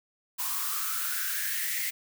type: noise with high-pass filter sweep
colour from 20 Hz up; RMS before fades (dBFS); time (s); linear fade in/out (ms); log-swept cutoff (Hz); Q
blue; -31; 0.38-1.91; 20; 1000 to 2100; 8.6
effects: none